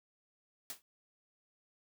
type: noise with exponential decay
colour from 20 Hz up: white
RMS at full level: -38 dBFS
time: 0.7-0.82 s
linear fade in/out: 1 ms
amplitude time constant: 25 ms
effects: none